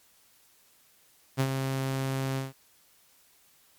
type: tone with ADSR envelope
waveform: sawtooth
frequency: 133.8 Hz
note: C3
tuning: 39 cents sharp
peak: -18 dBFS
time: 1.37-2.53 s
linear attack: 32 ms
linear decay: 64 ms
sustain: -6 dB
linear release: 160 ms
effects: white hiss -62 dBFS RMS until 3.78 s + MP3 96 kbps